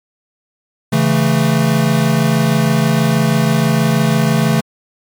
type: chord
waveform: square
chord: A major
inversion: first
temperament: equal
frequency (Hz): 138.59 / 164.81 / 220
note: C#3 / E3 / A3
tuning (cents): 0 / 0 / 0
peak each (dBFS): -16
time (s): 0.92-4.61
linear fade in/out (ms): 10
effects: MP3 96 kbps